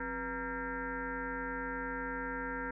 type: tone with frequency modulation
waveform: sine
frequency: 932.3 Hz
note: A#5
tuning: in tune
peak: -35 dBFS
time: 0-2.71 s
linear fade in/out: 5 ms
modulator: 222 Hz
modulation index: 3.9
effects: none